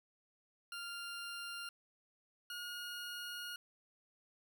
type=tone pair in turn; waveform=20% pulse; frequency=1396.9 / 1433.7 Hz; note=F6 / F6; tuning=0 / +45 cents; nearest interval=unison; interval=45 cents; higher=second; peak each=-38 / -38 dBFS; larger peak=neither; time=0.72-1.69 / 2.5-3.56 s; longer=second; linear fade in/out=2 ms; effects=none